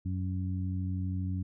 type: harmonic tone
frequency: 92.5 Hz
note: F#2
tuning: in tune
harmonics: 1 / 2 / 3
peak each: -31 / -37 / -41 dBFS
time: 0.05-1.43 s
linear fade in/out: 10 ms
effects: none